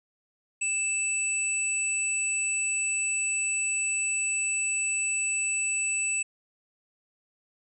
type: tone pair together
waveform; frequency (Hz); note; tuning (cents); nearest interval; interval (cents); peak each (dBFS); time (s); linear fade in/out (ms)
sine; 2637 / 7902; E7 / B8; 0 / 0; octave + perfect fifth; 1900; -28; 0.61-6.23; 10
effects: none